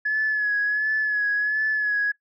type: tone with vibrato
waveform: sine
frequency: 1701 Hz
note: G#6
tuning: 41 cents sharp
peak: -19 dBFS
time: 0.05-2.12 s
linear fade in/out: 10 ms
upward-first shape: sine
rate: 1.4 Hz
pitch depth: 38 cents each way
effects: noise-tail reverb RT60 0.1 s tail -21 dB re dry + tanh soft clip ceiling -15 dBFS